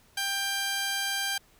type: tone pair together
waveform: 10% pulse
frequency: 791.5 / 1583 Hz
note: G5 / G6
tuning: +17 / +17 cents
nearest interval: octave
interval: 1200 cents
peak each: -24 dBFS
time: 0.17-1.38 s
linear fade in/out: 5 ms
effects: pink hiss -61 dBFS RMS until 1.59 s